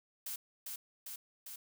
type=noise with echo; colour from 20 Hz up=blue; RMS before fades=-41 dBFS; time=0.26-0.36 s; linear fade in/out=5 ms; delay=400 ms; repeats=3; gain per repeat=-2 dB; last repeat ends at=1.56 s; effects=none